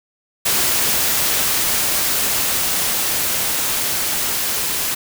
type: noise with level ramp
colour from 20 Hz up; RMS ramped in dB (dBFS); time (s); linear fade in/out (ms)
white; -17 to -21; 0.45-4.95; 10
effects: none